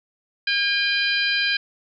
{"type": "harmonic tone with a mistuned harmonic", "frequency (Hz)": 808, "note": "G#5", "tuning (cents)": -48, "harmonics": [2, 3, 4, 5, 6], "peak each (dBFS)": [-23, -25, -26, -27, -28], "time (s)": [0.47, 1.57], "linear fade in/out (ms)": 5, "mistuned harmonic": 4, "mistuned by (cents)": -49, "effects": []}